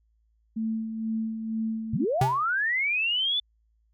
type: tone with tremolo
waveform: sine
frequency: 222.1 Hz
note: A3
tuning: 16 cents sharp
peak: -25 dBFS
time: 0.56-2.05 s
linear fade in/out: 10 ms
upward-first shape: sine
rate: 2.1 Hz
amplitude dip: 50%
type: linear sweep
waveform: sine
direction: up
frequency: 97 to 3520 Hz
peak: -23 dBFS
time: 1.93-3.4 s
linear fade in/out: 5 ms
type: tone with exponential decay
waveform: square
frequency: 130.81 Hz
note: C3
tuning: in tune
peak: -19 dBFS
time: 2.21-2.44 s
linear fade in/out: 5 ms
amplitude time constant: 48 ms
effects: added 55 Hz sine -64 dBFS peak until 3.93 s